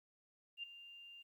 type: tone with ADSR envelope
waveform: sine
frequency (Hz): 2794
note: F7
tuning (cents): 0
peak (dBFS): -40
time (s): 0.57-1.23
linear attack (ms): 62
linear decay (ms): 8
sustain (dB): -13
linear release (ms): 16
effects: 13-bit